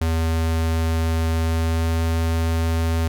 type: tone with pitch glide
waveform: square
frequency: 81.5 to 82.11 Hz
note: E2 to E2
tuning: -19 to -6 cents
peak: -19 dBFS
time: 0.01-3.08 s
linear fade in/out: 5 ms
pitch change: +13 cents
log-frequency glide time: 1.41-1.95 s
effects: none